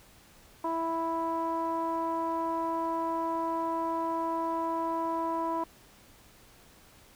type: tone with low-pass filter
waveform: sawtooth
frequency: 329.2 Hz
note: E4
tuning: 2 cents flat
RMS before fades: -31 dBFS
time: 0.64-5.64 s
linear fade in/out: 5 ms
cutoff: 940 Hz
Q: 6.3
effects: pink hiss -57 dBFS RMS until 7.15 s